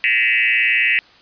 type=tone with frequency modulation; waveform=sine; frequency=2293 Hz; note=D7; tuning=42 cents flat; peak=-13 dBFS; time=0.04-0.99 s; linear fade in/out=0 ms; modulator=119 Hz; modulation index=3.9; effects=white hiss -48 dBFS RMS until 1.21 s + resampled to 11025 Hz